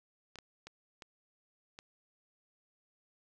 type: clicks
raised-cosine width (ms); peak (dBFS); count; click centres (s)
0.2; -30; 5; 0.357 / 0.387 / 0.67 / 1.022 / 1.789
effects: none